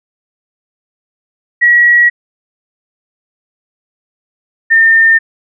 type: tone pair in turn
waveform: sine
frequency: 1918 / 1810.4 Hz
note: A#6 / A6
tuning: +49 / +49 cents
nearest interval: minor second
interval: 100 cents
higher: first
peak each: -4 dBFS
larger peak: neither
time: 1.61-2.1 / 4.7-5.19 s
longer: neither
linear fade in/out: 20 ms
effects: none